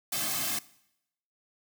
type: noise with comb filter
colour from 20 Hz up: white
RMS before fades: -31 dBFS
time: 0.12-0.59 s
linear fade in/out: 5 ms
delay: 2.1 ms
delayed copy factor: -1
effects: noise-tail reverb RT60 0.8 s tail -20 dB re dry